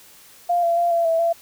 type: tone with pitch steps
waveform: sine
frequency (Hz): 699 / 680 / 691 / 677 / 657 / 674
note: F5 / F5 / F5 / E5 / E5 / E5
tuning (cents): +1 / -46 / -19 / +46 / -6 / +38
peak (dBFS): -16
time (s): 0.49-1.33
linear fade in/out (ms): 10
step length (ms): 140
effects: white hiss -48 dBFS RMS until 1.41 s